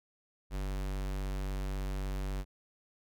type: tone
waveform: square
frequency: 48.16 Hz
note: G1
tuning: 30 cents flat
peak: -34 dBFS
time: 0.5-2.45 s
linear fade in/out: 50 ms
effects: none